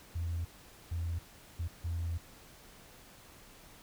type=tone bursts at uneven times; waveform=sine; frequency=84.3 Hz; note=E2; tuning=39 cents sharp; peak=-31 dBFS; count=4; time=0.15-0.45 / 0.91-1.19 / 1.59-1.68 / 1.84-2.18 s; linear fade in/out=10 ms; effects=tanh soft clip ceiling -29 dBFS + pink hiss -56 dBFS RMS until 3.82 s